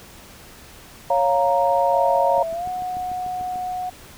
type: chord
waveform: sine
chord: Bb minor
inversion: first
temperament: equal with one note detuned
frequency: 554.4 / 701.7 / 932.3 Hz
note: Db5 / F5 / Bb5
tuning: 0 / +8 / 0 cents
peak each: -20 dBFS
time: 1.1-2.43 s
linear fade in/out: 5 ms
type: tone with pitch glide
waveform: sine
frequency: 659.3 to 731.5 Hz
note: E5 to F#5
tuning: 0 to -20 cents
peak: -24 dBFS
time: 1.93-3.9 s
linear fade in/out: 10 ms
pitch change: +180 cents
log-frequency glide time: 2.52-2.67 s
type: click train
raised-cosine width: 3 ms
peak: -27 dBFS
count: 9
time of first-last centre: 2.38-3.558 s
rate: 6.79 Hz
effects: pink hiss -44 dBFS RMS until 4.17 s